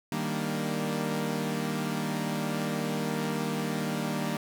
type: chord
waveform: sawtooth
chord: Eb major seventh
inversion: none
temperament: equal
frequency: 155.56 / 196 / 233.1 / 293.7 Hz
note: Eb3 / G3 / Bb3 / D4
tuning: 0 / 0 / 0 / 0 cents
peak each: -30 / -30 / -29 / -35 dBFS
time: 0.12-4.37 s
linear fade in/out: 2 ms
effects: none